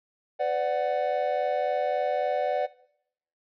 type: chord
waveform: triangle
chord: B minor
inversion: none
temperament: equal with one note detuned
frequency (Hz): 503.7 / 587.3 / 740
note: B4 / D5 / F#5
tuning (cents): +34 / 0 / 0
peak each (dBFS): -28 / -25 / -26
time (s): 0.39-2.67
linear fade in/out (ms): 20
effects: noise-tail reverb RT60 0.7 s tail -19 dB re dry + resampled to 11025 Hz